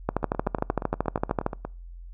two click trains, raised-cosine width 1 ms, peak -9 / -17 dBFS, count 19 / 13, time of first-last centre 0.09-1.464 / 0.23-1.65 s, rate 13.1 / 8.45 Hz, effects noise-tail reverb RT60 0.4 s tail -26 dB re dry + added 43 Hz sine -39 dBFS peak until 2.13 s

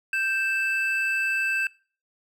triangle tone pair together, 1568 / 2637 Hz, G6 / E7, 0 / 0 cents, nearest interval major sixth, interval 900 cents, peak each -24 dBFS, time 0.13-1.67 s, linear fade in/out 2 ms, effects noise-tail reverb RT60 0.4 s tail -23 dB re dry

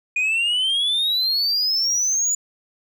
sine exponential sweep, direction up, 2446 to 6980 Hz, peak -15 dBFS, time 0.16-2.35 s, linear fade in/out 5 ms, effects tanh soft clip ceiling -17 dBFS

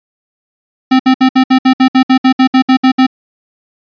square tone bursts, 260 Hz, C4, 11 cents flat, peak -5 dBFS, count 15, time 0.91-3.067 s, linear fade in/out 10 ms, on 85 ms, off 63 ms, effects resampled to 11025 Hz

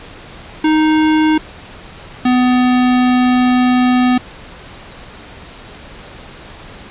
square tone pair in turn, 310.9 / 250.3 Hz, D#4 / B3, -1 / +23 cents, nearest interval major third, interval 376 cents, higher first, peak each -10 dBFS, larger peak neither, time 0.64-1.38 / 2.25-4.18 s, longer second, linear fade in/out 5 ms, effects pink hiss -35 dBFS RMS until 6.9 s + resampled to 8000 Hz

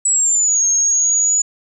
sine exponential two-way sweep, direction down then up, 7902 to 6470 to 6910 Hz, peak -12 dBFS, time 0.05-1.42 s, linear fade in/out 5 ms, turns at 0.67 s, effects none

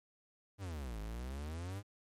45% pulse exponential two-way sweep, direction down then up, 103.83 to 51 to 103.83 Hz, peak -40 dBFS, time 0.58-1.83 s, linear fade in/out 50 ms, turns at 1 s, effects MP3 64 kbps

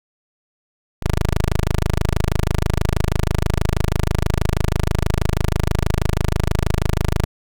10% pulse tone, 26.22 Hz, G#0, 17 cents sharp, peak -8 dBFS, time 1.02-7.25 s, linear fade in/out 10 ms, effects none

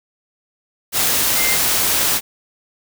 sine tone in noise, 2093 Hz, C7, in tune, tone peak -21 dBFS, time 1.36-1.58 s, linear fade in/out 50 ms, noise white, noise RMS -17 dBFS, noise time 0.92-2.21 s, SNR -7 dB, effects none

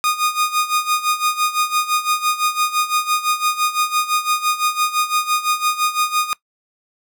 sawtooth tone with tremolo, 1231 Hz, D#6, 19 cents flat, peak -10 dBFS, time 0.04-6.33 s, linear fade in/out 0 ms, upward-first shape sine, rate 5.9 Hz, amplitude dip 80%, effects noise-tail reverb RT60 0.1 s tail -21 dB re dry

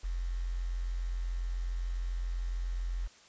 sine tone with quantisation, 43.65 Hz, F1, in tune, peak -31 dBFS, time 0.03-3.08 s, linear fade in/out 20 ms, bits 9, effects white hiss -58 dBFS RMS until 3.28 s + resampled to 16000 Hz

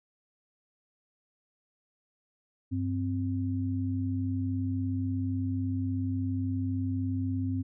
sine tone pair together, 97.99 / 261.6 Hz, G2 / C4, 0 / 0 cents, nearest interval octave + perfect fourth, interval 1700 cents, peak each -30 / -31 dBFS, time 2.71-7.63 s, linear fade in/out 20 ms, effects none

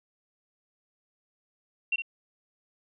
sine tone with echo, 2738 Hz, F7, 35 cents flat, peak -23 dBFS, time 1.92-1.96 s, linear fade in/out 5 ms, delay 61 ms, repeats 1, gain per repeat -8 dB, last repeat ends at 2.021 s, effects none

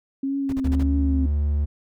sine tone with vibrato, 270 Hz, C#4, 45 cents flat, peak -22 dBFS, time 0.23-1.26 s, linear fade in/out 5 ms, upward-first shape triangle, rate 1.7 Hz, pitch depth 53 cents each way
brown noise bursts, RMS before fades -32 dBFS, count 5, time 0.49-0.829 s, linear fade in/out 2 ms, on 35 ms, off 41 ms
triangle tone, 73.2 Hz, D2, 5 cents flat, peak -17 dBFS, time 0.64-1.66 s, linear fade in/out 20 ms
effects none

